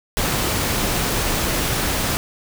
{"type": "noise", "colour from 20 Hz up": "pink", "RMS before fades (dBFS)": -21, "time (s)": [0.17, 2.17], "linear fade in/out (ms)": 0, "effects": []}